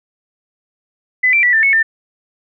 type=tone with pitch steps; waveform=sine; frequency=2009 / 2348 / 1956 / 1783 / 2203 / 1796 Hz; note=B6 / D7 / B6 / A6 / C#7 / A6; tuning=+29 / -1 / -17 / +22 / -11 / +35 cents; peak=-9 dBFS; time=1.23-1.83 s; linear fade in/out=10 ms; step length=100 ms; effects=none